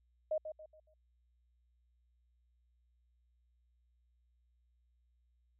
sine tone with echo, 622.3 Hz, D#5, in tune, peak -31 dBFS, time 0.31-0.38 s, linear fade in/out 5 ms, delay 140 ms, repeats 4, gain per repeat -9 dB, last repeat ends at 0.94 s, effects added 60 Hz sine -70 dBFS peak until 5.59 s

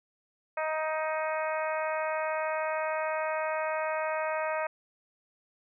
harmonic tone, 313.2 Hz, D#4, 11 cents sharp, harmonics 2 / 3 / 4 / 5 / 6 / 7 / 8, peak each -31 / -35 / -37 / -39 / -41 / -42 / -43 dBFS, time 0.57-4.67 s, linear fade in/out 5 ms, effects none

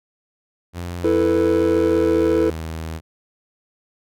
sawtooth tone with pitch glide, 87.31 to 80.53 Hz, F2 to E2, 0 to -40 cents, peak -23 dBFS, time 0.73-3.01 s, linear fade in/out 50 ms, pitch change -140 cents, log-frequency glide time 1.66-2.38 s
triangle chord, E suspended fourth, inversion none, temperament just, 329.6 / 439.5 / 494.4 Hz, E4 / A4 / B4, 0 / -2 / +2 cents, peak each -16 / -17 / -19 dBFS, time 1.04-2.5 s, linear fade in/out 5 ms
effects none

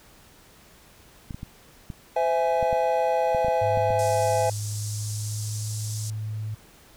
clicks, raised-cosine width 5 ms, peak -22 dBFS, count 11, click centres 1.308 / 1.345 / 1.431 / 1.902 / 2.628 / 2.729 / 3.348 / 3.447 / 3.483 / 3.774 / 3.905 s
triangle chord, C augmented, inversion none, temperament equal with one note detuned, 512.8 / 659.3 / 830.6 Hz, C5 / E5 / G#5, -35 / 0 / 0 cents, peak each -23 dBFS, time 2.16-4.5 s, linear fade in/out 5 ms
sine tone with pitch glide, 103.83 to 107.86 Hz, G#2 to A2, 0 to -34 cents, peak -28 dBFS, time 3.61-6.55 s, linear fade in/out 10 ms, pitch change +66 cents, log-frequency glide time 4.1-5.96 s
pink band-pass noise, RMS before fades -38 dBFS, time 3.99-6.1 s, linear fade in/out 0 ms, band 5400 to 9600 Hz, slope 24 dB/octave
effects pink hiss -53 dBFS RMS until 6.96 s

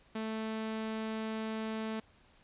sawtooth tone, 220 Hz, A3, in tune, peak -31 dBFS, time 0.15-2 s, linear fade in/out 5 ms, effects pink hiss -64 dBFS RMS until 2.43 s + resampled to 8000 Hz

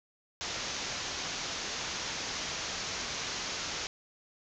white low-pass noise, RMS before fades -37 dBFS, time 0.41-3.87 s, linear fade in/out 0 ms, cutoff 6800 Hz, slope 96 dB/octave, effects none

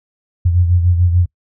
sine beating tone pair, 87.4 / 94.2 Hz, F2 / F#2, +2 / +32 cents, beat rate 6.8 Hz, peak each -10 / -19 dBFS, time 0.45-1.26 s, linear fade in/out 10 ms, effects noise-tail reverb RT60 0.1 s tail -24 dB re dry

